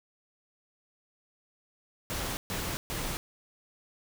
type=noise bursts; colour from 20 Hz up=pink; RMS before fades=-34 dBFS; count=3; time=2.1-3.17 s; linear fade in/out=0 ms; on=270 ms; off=130 ms; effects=none